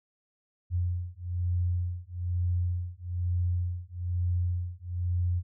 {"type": "beating tone pair", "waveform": "sine", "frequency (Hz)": [88, 89.1], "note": ["F2", "F2"], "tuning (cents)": [14, 35], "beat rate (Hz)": 1.1, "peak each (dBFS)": -30, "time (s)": [0.7, 5.43], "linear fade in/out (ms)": 50, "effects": []}